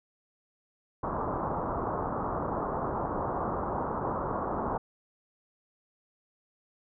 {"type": "low-pass noise", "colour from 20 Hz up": "white", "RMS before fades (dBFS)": -32, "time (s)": [1.03, 4.78], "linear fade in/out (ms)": 5, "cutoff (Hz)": 1200, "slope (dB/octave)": 48, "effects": []}